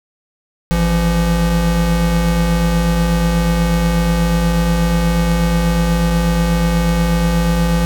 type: tone pair together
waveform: square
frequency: 53.95 / 170.1 Hz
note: A1 / F3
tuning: -33 / -45 cents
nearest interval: octave + minor sixth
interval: 1988 cents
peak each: -17 / -15 dBFS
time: 0.71-7.85 s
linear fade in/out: 0 ms
effects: none